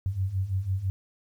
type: beating tone pair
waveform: sine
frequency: 91.7 / 97.7 Hz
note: F#2 / G2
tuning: -15 / -5 cents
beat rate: 6 Hz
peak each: -31 / -27 dBFS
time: 0.06-0.9 s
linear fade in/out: 0 ms
effects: 10-bit